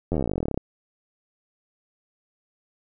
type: slowing click train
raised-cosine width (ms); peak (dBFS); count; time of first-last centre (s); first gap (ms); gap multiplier
2; -12; 24; 0.12-0.576; 11; 1.05
effects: none